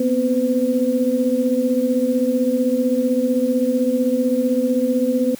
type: tone cluster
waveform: sine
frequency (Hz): 242.3 / 258 / 508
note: B3 / C4 / B4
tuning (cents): -33 / -24 / +49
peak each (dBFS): -20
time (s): 0-5.35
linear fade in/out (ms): 5
effects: white hiss -42 dBFS RMS until 5.39 s